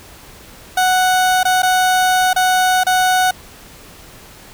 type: tone with dropouts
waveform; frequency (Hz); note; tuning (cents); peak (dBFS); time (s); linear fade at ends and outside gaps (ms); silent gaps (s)
30% pulse; 740; F#5; 0; -9; 0.77-3.31; 5; 1.432-1.451 / 1.621-1.63 / 2.332-2.361 / 2.836-2.866
effects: pink hiss -40 dBFS RMS until 4.53 s